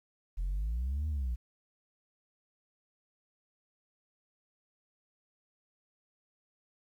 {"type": "exponential two-way sweep", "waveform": "sine", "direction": "up then down", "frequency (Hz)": [41.24, 78.7, 56.9], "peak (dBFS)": -28, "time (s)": [0.37, 1.36], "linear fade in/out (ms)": 20, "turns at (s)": 1.08, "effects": ["tanh soft clip ceiling -29 dBFS", "11-bit"]}